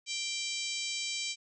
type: harmonic tone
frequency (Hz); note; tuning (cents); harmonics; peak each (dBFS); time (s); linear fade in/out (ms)
784; G5; 0; 3 / 4 / 5 / 6 / 7 / 8 / 9 / 10; -39 / -40 / -41 / -42 / -42 / -43 / -44 / -44; 0.06-1.36; 50
effects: none